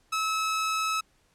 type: tone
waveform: sawtooth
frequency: 1295 Hz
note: E6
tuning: 31 cents flat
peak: -22 dBFS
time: 0.12-1.01 s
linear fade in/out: 10 ms
effects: pink hiss -66 dBFS RMS until 1.34 s + low-pass 10000 Hz 12 dB/octave